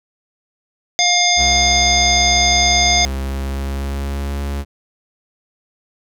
harmonic tone, 709 Hz, F5, 26 cents sharp, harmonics 1 / 3 / 5 / 7 / 9, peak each -18 / -18 / -18 / -18 / -18 dBFS, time 0.99-3.05 s, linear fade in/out 0 ms
45% pulse tone with pitch glide, 65.5 to 70.2 Hz, C2 to C#2, +2 to +22 cents, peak -20 dBFS, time 1.36-4.65 s, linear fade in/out 50 ms, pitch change +120 cents, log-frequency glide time 2.41-4.42 s
effects none

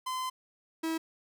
45% pulse tone pair in turn, 1028 / 323.8 Hz, C6 / E4, -31 / -31 cents, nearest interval octave + minor sixth, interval 2000 cents, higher first, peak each -32 / -30 dBFS, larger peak second, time 0.06-0.3 / 0.83-0.98 s, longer first, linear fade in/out 10 ms, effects none

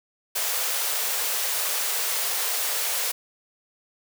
white high-pass noise, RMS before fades -26 dBFS, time 0.35-3.12 s, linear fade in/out 10 ms, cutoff 410 Hz, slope 96 dB/octave, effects none

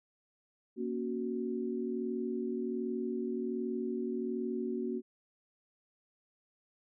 sine chord, F# major, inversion first, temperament equal with one note detuned, 235.9 / 277.2 / 370 Hz, A#3 / C#4 / F#4, +21 / 0 / 0 cents, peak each -36 / -40 / -36 dBFS, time 0.76-5.02 s, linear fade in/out 50 ms, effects none

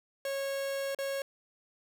45% pulse tone with dropouts, 549 Hz, C#5, 17 cents flat, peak -32 dBFS, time 0.25-1.22 s, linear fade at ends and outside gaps 2 ms, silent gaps 0.948-0.987 s, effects none

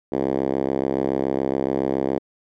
5% pulse tone with band-pass filter, 67.1 Hz, C2, 44 cents sharp, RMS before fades -23 dBFS, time 0.12-2.19 s, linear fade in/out 5 ms, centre 360 Hz, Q 1.4, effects none

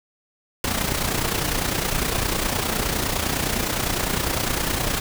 pink noise with amplitude modulation, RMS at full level -21 dBFS, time 0.64-5 s, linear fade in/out 2 ms, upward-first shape sine, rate 29.8 Hz, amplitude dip 60%, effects none

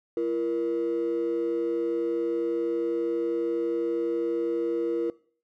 triangle ring-modulated tone, 405.1 Hz, G#4, 43 cents flat, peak -18 dBFS, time 0.17-5.1 s, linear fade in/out 2 ms, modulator 66.1 Hz, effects noise-tail reverb RT60 0.5 s tail -24 dB re dry + tanh soft clip ceiling -20 dBFS

